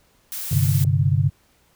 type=noise; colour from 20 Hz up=blue; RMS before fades=-30 dBFS; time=0.32-0.84 s; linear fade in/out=0 ms
type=chord; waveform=sine; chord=G suspended fourth; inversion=none; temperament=equal; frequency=98 / 130.81 / 146.83 Hz; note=G2 / C3 / D3; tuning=0 / 0 / 0 cents; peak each=-20 dBFS; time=0.51-1.3 s; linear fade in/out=10 ms
type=clicks; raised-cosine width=2 ms; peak=-26 / -26 dBFS; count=2; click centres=0.529 / 0.849 s
effects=pink hiss -60 dBFS RMS until 1.75 s